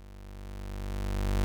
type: tone with level ramp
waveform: 35% pulse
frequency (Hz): 48.91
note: G1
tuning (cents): -3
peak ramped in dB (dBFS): -45 to -22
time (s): 0-1.44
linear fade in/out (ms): 0
effects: none